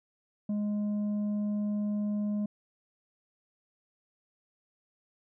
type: tone with tanh clipping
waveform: triangle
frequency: 207.7 Hz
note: G#3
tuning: in tune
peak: -29 dBFS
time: 0.49-2.46 s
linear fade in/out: 5 ms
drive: 9 dB
effects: none